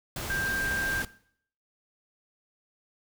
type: tone in noise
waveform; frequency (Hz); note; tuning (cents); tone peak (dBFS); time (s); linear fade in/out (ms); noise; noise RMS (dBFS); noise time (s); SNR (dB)
sine; 1585; G6; +19; -28; 0.3-1.02; 2; pink; -35; 0.16-1.05; +4
effects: noise-tail reverb RT60 0.6 s tail -18 dB re dry